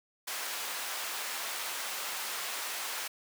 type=high-pass noise; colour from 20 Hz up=pink; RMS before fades=-37 dBFS; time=0.27-3.08 s; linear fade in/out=10 ms; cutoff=940 Hz; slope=12 dB/octave; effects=none